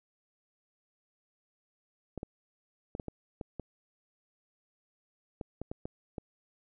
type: clicks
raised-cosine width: 2 ms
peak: -24 dBFS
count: 12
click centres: 2.177 / 2.231 / 2.951 / 2.998 / 3.083 / 3.412 / 3.597 / 5.412 / 5.616 / 5.715 / 5.855 / 6.182 s
effects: none